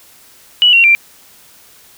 sine tone with pitch steps, 2941 / 2746 / 2362 Hz, F#7 / F7 / D7, -11 / -30 / +9 cents, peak -5 dBFS, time 0.62-0.95 s, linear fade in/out 0 ms, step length 110 ms, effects white hiss -44 dBFS RMS until 1.97 s

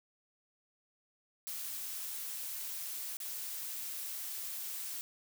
blue noise with dropouts, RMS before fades -41 dBFS, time 1.47-5.01 s, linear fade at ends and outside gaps 0 ms, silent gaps 3.169-3.202 s, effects none

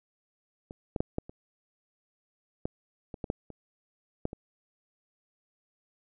clicks, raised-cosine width 2 ms, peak -28 / -17 / -13 / -16 / -30 / -17 / -26 / -21 / -15 / -30 / -16 / -26 dBFS, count 12, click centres 0.709 / 0.962 / 1.005 / 1.184 / 1.295 / 2.655 / 3.142 / 3.242 / 3.301 / 3.503 / 4.254 / 4.331 s, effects none

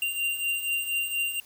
square beating tone pair, 2777 / 2781.2 Hz, F7 / F7, -10 / -8 cents, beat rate 4.2 Hz, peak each -34 / -28 dBFS, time 0.02-1.4 s, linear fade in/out 2 ms, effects white hiss -54 dBFS RMS until 1.45 s

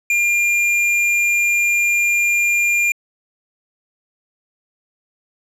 sine tone with hard clipping, 2400 Hz, D7, 37 cents sharp, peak -15 dBFS, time 0.1-2.92 s, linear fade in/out 2 ms, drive 15 dB, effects low-pass 11000 Hz 12 dB/octave

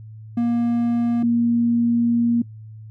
triangle / sine tone pair in turn, 236.1 / 235.3 Hz, A#3 / A#3, +22 / +16 cents, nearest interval unison, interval 6 cents, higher first, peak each -15 dBFS, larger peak neither, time 0.37-1.23 / 1.23-2.42 s, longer second, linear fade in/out 5 ms, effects noise-tail reverb RT60 0.1 s tail -20 dB re dry + added 109 Hz sine -36 dBFS peak until 2.9 s

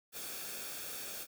white noise with comb filter, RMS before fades -43 dBFS, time 0.12-1.27 s, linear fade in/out 50 ms, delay 1 ms, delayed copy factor -0.55, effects none

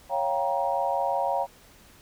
sine chord, G half-diminished seventh, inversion second, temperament equal with one note detuned, 554.4 / 698.5 / 784 / 942.6 Hz, Db5 / F5 / G5 / Bb5, 0 / 0 / 0 / +19 cents, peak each -29 dBFS, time 0.09-1.47 s, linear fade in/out 50 ms, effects pink hiss -54 dBFS RMS until 2.01 s

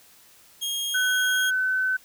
sawtooth tone, 3252 Hz, G#7, 37 cents flat, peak -23 dBFS, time 0.61-1.51 s, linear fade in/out 20 ms
sine tone with pitch glide, 1507 to 1519.2 Hz, F#6 to F#6, +31 to +45 cents, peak -21 dBFS, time 0.94-1.97 s, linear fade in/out 10 ms, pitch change +14 cents, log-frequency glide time 1.24-1.76 s
effects white hiss -54 dBFS RMS until 2.04 s

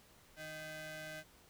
sawtooth ring-modulated tone, 466.2 Hz, A#4, in tune, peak -38 dBFS, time 0.36-1.24 s, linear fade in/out 50 ms, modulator 1090 Hz, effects pink hiss -64 dBFS RMS until 1.49 s

